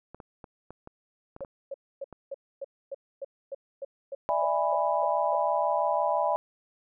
clicks, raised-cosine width 1 ms, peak -29 dBFS, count 9, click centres 0.146 / 0.202 / 0.442 / 0.706 / 0.874 / 1.364 / 1.407 / 1.448 / 2.127 s
sine tone bursts, 551 Hz, C#5, 11 cents flat, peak -32 dBFS, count 14, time 1.41-5.354 s, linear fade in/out 5 ms, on 31 ms, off 270 ms
sine chord, E dominant seventh, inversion third, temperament just, 593.3 / 659.3 / 824.1 / 988.9 Hz, D5 / E5 / G#5 / B5, +18 / 0 / -14 / +2 cents, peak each -29 dBFS, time 4.29-6.36 s, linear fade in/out 0 ms
effects none

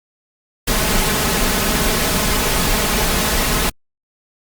pink noise with comb filter, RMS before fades -17 dBFS, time 0.67-3.7 s, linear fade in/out 10 ms, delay 4.7 ms, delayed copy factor +0.5, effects Opus 48 kbps

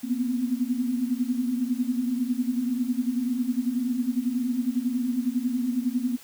sine tone cluster, 236.2 / 248 / 258.1 Hz, A#3 / B3 / C4, +23 / +7 / -23 cents, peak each -28 dBFS, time 0.03-6.17 s, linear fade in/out 20 ms, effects white hiss -49 dBFS RMS until 6.23 s

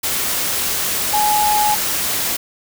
sine tone in noise, 841 Hz, G#5, 22 cents sharp, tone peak -14 dBFS, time 1.13-1.75 s, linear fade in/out 10 ms, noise white, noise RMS -20 dBFS, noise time 0.03-2.37 s, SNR +3 dB, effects none

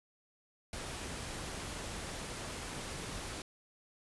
pink noise, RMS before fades -42 dBFS, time 0.73-3.42 s, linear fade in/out 2 ms, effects resampled to 24000 Hz

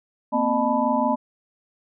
sine tone cluster, 233.9 / 259.4 / 610 / 871 / 989 Hz, A#3 / C4 / D#5 / A5 / B5, +6 / -15 / -34 / -18 / +2 cents, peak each -25 dBFS, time 0.32-1.16 s, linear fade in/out 20 ms, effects none

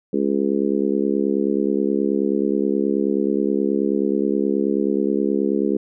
harmonic tone, 69.4 Hz, C#2, 3 cents sharp, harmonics 3 / 4 / 5 / 6 / 7, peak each -23 / -23 / -23 / -23 / -29 dBFS, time 0.13-5.77 s, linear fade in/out 5 ms, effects none

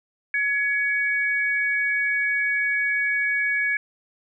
sine tone pair together, 1683.3 / 2247 Hz, G#6 / C#7, +23 / +23 cents, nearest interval perfect fourth, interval 500 cents, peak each -23 dBFS, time 0.34-3.77 s, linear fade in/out 2 ms, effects none

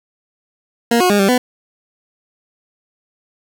20% pulse tone with pitch steps, 234.8 / 362.8 / 204.4 / 195.8 / 249.8 Hz, A#3 / F#4 / G#3 / G3 / B3, +13 / -34 / -27 / -2 / +20 cents, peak -6 dBFS, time 0.91-1.38 s, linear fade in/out 5 ms, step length 94 ms, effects none

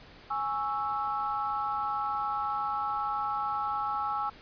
sine chord, C# minor, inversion second, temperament equal, 830.6 / 1108.7 / 1318.5 Hz, G#5 / C#6 / E6, 0 / 0 / 0 cents, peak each -32 / -36 / -32 dBFS, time 0.3-4.3 s, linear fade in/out 10 ms, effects pink hiss -52 dBFS RMS until 4.41 s + resampled to 11025 Hz

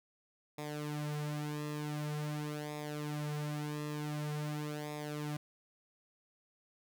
sawtooth tone with flanger, 149.4 Hz, D3, 30 cents sharp, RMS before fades -39 dBFS, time 0.58-5.37 s, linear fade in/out 5 ms, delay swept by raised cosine 0.67 to 5.37 ms, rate 0.46 Hz, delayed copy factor -0.75, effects none

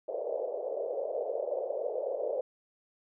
white band-pass noise, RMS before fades -34 dBFS, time 0.08-2.41 s, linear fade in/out 5 ms, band 460 to 600 Hz, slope 48 dB/octave, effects none

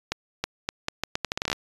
accelerating click train, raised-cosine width 0.2 ms, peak -8 dBFS, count 15, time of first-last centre 0.12-1.53 s, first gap 320 ms, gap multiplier 0.78, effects resampled to 24000 Hz

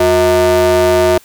square ring-modulated tone, 138.59 Hz, C#3, in tune, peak -6 dBFS, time 0-1.18 s, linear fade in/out 5 ms, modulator 500 Hz, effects white hiss -45 dBFS RMS until 1.24 s

